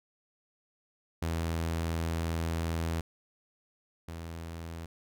sawtooth tone pair in turn, 82.5 / 82.96 Hz, E2 / E2, +2 / +12 cents, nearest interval unison, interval 10 cents, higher second, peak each -26 / -35 dBFS, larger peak first, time 1.22-3.01 / 4.08-4.86 s, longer first, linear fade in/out 5 ms, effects none

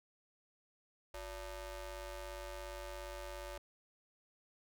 sawtooth ring-modulated tone, 311.6 Hz, D#4, 3 cents sharp, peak -37 dBFS, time 1.14-3.58 s, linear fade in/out 5 ms, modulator 263 Hz, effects none

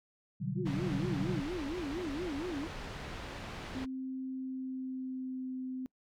sine chord, G major seventh, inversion first, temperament equal, 123.47 / 146.83 / 185 / 196 Hz, B2 / D3 / F#3 / G3, 0 / 0 / 0 / 0 cents, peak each -39 / -37 / -37 / -41 dBFS, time 0.4-1.41 s, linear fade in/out 20 ms
sine tone with vibrato, 317.1 Hz, D#4, 33 cents sharp, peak -35 dBFS, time 0.55-2.69 s, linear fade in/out 50 ms, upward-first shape sine, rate 4.3 Hz, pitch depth 260 cents each way
pink low-pass noise, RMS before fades -43 dBFS, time 0.65-3.86 s, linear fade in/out 20 ms, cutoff 3700 Hz, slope 12 dB/octave
sine tone with pitch glide, 261.6 to 257.8 Hz, C4 to C4, 0 to -26 cents, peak -36 dBFS, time 3.75-5.86 s, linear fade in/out 0 ms, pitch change -26 cents, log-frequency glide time 4.29-5.55 s
effects noise-tail reverb RT60 0.1 s tail -26 dB re dry

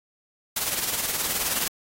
white noise with tremolo, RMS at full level -24 dBFS, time 0.56-1.68 s, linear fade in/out 5 ms, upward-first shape sine, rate 19 Hz, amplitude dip 50%, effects AAC 48 kbps

